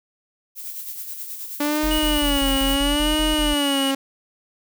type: noise with tremolo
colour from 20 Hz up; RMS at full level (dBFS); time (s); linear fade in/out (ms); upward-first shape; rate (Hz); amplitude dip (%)
violet; -31; 0.55-2.78; 50; sine; 9.4; 45
type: tone with vibrato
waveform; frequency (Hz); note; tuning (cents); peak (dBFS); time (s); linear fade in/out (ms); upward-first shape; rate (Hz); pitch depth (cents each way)
sawtooth; 289.3; D4; -26; -16; 1.6-3.95; 5; sine; 0.76; 110
type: tone bursts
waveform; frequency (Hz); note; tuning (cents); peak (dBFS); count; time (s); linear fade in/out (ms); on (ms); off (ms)
sine; 42.69; F1; -39; -23; 9; 1.83-3.542; 10; 160; 34
type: tone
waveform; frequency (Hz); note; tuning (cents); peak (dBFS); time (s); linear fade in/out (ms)
square; 2923; F#7; -22; -24; 1.91-3.91; 0
effects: none